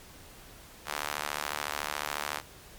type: tone with high-pass filter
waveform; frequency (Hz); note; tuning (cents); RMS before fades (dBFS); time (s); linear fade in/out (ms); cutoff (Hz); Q
sawtooth; 73.9; D2; +11; -35; 0.85-2.42; 50; 990; 1
effects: pink hiss -51 dBFS RMS until 2.78 s + MP3 96 kbps